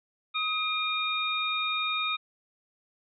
sine tone cluster, 1260 / 2409 / 3710 Hz, D#6 / D7 / A#7, +21 / +43 / -9 cents, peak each -31 dBFS, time 0.34-2.17 s, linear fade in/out 20 ms, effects none

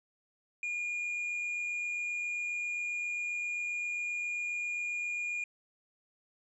triangle tone with amplitude modulation, 2428 Hz, D#7, 43 cents flat, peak -30 dBFS, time 0.63-5.44 s, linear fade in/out 2 ms, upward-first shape sine, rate 87.5 Hz, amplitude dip 25%, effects resampled to 24000 Hz

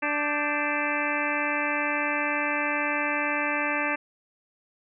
harmonic tone with a mistuned harmonic, 293.7 Hz, D4, in tune, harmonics 1 / 2 / 3 / 4 / 5 / 6 / 7 / 8 / 9, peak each -33 / -33 / -33 / -33 / -33 / -33 / -33 / -33 / -33 dBFS, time 0.02-3.96 s, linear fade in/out 10 ms, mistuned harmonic 5, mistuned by +110 cents, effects none

